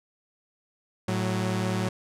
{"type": "tone pair together", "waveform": "sawtooth", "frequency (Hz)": [110, 185], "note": ["A2", "F#3"], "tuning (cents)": [0, 0], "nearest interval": "major sixth", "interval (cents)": 900, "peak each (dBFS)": -24, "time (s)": [1.08, 1.89], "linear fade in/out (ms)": 5, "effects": ["low-pass 10000 Hz 12 dB/octave"]}